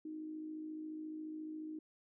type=tone with amplitude modulation; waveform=sine; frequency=311.1 Hz; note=D#4; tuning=in tune; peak=-40 dBFS; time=0.05-1.79 s; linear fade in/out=5 ms; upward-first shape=sine; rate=54.3 Hz; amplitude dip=45%; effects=none